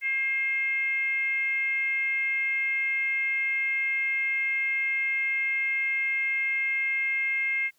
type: tone with frequency modulation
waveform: sine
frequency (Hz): 2127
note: C7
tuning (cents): +28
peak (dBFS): -24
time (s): 0.01-7.71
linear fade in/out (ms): 50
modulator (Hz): 505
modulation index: 0.45
effects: white hiss -68 dBFS RMS until 7.78 s